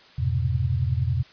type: tone cluster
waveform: sine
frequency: 84.1 / 102.8 / 124.1 / 134.9 Hz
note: E2 / G#2 / B2 / C#3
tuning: +35 / -17 / +9 / -47 cents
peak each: -25 / -29 / -24 / -31 dBFS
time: 0.18-1.23 s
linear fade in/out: 10 ms
effects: white hiss -51 dBFS RMS until 1.32 s + resampled to 11025 Hz